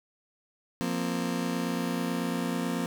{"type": "chord", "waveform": "35% pulse", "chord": "F suspended fourth", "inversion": "none", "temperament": "just", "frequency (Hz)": [174.61, 232.8, 261.9], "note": ["F3", "Bb3", "C4"], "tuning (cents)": [0, -2, 2], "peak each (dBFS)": -31, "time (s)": [0.81, 2.86], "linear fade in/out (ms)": 0, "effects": []}